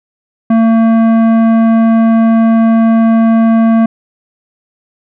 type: tone with tanh clipping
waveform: sine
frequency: 226.1 Hz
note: A3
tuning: 47 cents sharp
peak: -7 dBFS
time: 0.5-3.86 s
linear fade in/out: 5 ms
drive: 13 dB
effects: none